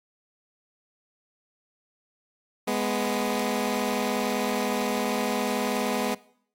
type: tone pair together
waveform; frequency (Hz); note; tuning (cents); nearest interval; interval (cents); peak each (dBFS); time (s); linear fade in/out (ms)
15% pulse; 208.3 / 247.7; G#3 / B3; +5 / +5; minor third; 300; -21; 2.67-6.15; 10
effects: noise-tail reverb RT60 0.6 s tail -21 dB re dry + AAC 64 kbps